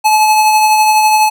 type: tone with tremolo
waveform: square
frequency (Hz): 860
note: A5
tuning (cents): -40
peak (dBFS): -6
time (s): 0.04-1.3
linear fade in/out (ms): 20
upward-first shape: triangle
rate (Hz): 12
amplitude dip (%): 35
effects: none